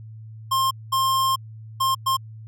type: tone bursts at uneven times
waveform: square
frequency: 1061 Hz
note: C6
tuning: 24 cents sharp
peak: -19 dBFS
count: 4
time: 0.51-0.71 / 0.92-1.36 / 1.8-1.95 / 2.06-2.17 s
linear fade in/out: 10 ms
effects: added 110 Hz sine -37 dBFS peak until 2.47 s